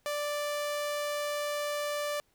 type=tone; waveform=sawtooth; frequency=587.3 Hz; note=D5; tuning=in tune; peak=-27 dBFS; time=0.06-2.2 s; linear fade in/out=0 ms; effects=pink hiss -71 dBFS RMS until 2.34 s